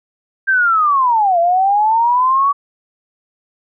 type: linear two-way sweep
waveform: sine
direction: down then up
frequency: 1595 to 670 to 1140 Hz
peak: -10 dBFS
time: 0.47-2.53 s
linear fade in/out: 20 ms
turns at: 1.39 s
effects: none